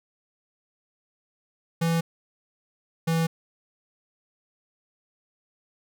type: tone pair in turn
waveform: square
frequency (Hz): 166.1 / 164.19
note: E3 / E3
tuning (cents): +13 / -7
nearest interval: unison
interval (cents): 20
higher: first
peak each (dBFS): -22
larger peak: neither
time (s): 1.81-2.01 / 3.07-3.27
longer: neither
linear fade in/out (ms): 10
effects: none